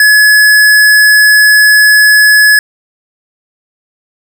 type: tone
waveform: square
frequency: 1700 Hz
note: G#6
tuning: 40 cents sharp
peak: -3 dBFS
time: 0-2.59 s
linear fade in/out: 2 ms
effects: none